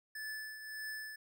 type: tone with tremolo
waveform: square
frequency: 1739 Hz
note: A6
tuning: 21 cents flat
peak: -40 dBFS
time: 0.15-1.16 s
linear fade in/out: 5 ms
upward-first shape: triangle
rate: 1.7 Hz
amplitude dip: 60%
effects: none